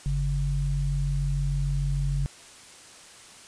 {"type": "tone pair together", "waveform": "sine", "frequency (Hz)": [46.72, 140], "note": ["F#1", "C#3"], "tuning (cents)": [18, 18], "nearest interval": "octave + perfect fifth", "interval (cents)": 1900, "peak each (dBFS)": -26, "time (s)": [0.06, 2.26], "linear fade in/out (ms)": 0, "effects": ["white hiss -48 dBFS RMS until 3.47 s", "resampled to 22050 Hz"]}